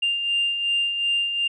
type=beating tone pair; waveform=sine; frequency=2794 / 2796.7 Hz; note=F7 / F7; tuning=0 / +2 cents; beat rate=2.7 Hz; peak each=-29 / -20 dBFS; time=0.02-1.48 s; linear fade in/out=10 ms; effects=tanh soft clip ceiling -15 dBFS